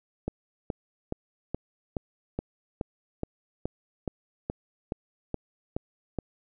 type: click train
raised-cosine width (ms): 2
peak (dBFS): -16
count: 15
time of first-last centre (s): 0.28-6.187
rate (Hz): 2.37
effects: none